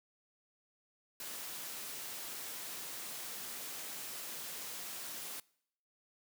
white noise, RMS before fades -44 dBFS, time 1.2-5.4 s, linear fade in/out 2 ms, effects noise-tail reverb RT60 0.7 s tail -24 dB re dry + high-pass 150 Hz 12 dB/octave

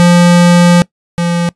square tone pair in turn, 174.6 / 172.2 Hz, F3 / F3, 0 / -24 cents, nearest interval unison, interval 24 cents, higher first, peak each -4 / -11 dBFS, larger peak first, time 0-0.82 / 1.18-1.49 s, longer first, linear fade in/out 0 ms, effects noise-tail reverb RT60 0.1 s tail -22 dB re dry + resampled to 24000 Hz

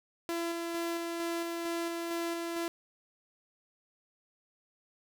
sawtooth tone with tremolo, 337.7 Hz, E4, 42 cents sharp, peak -28 dBFS, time 0.29-2.68 s, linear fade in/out 0 ms, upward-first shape square, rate 2.2 Hz, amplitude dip 25%, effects none

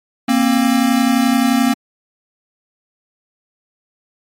square tone pair together, 234.2 / 265.7 Hz, A#3 / C4, +8 / +27 cents, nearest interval major second, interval 219 cents, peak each -15 dBFS, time 0.28-1.74 s, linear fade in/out 10 ms, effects MP3 64 kbps

